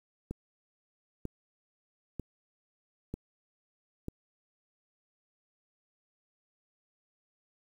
click train, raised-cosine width 3 ms, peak -23 dBFS, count 5, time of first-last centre 0.31-4.084 s, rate 1.06 Hz, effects 9-bit

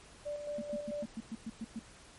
sine tone with tremolo, 587.3 Hz, D5, in tune, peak -35 dBFS, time 0.25-1.05 s, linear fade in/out 20 ms, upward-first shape square, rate 4.5 Hz, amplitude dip 45%
sine tone bursts, 224.3 Hz, A3, 34 cents sharp, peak -36 dBFS, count 9, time 0.58-1.793 s, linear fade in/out 5 ms, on 37 ms, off 110 ms
effects pink hiss -56 dBFS RMS until 2.18 s + MP3 48 kbps

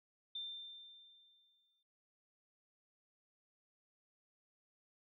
sine tone with exponential decay, 3581 Hz, A7, 30 cents sharp, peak -40 dBFS, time 0.35-1.83 s, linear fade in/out 5 ms, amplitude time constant 320 ms, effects none

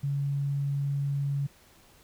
sine tone, 140.7 Hz, C#3, 26 cents sharp, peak -26 dBFS, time 0.03-1.47 s, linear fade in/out 10 ms, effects pink hiss -58 dBFS RMS until 2.03 s

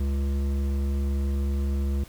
triangle tone with hard clipping, 69.3 Hz, C#2, in tune, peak -25 dBFS, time 0-2.04 s, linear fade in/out 5 ms, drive 15 dB, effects pink hiss -50 dBFS RMS until 2.08 s

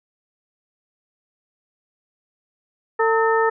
harmonic tone with a mistuned harmonic, 450 Hz, A4, 39 cents sharp, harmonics 1 / 2 / 3 / 4, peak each -18 / -21 / -23 / -24 dBFS, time 2.99-3.5 s, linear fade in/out 10 ms, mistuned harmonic 3, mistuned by -83 cents, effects none

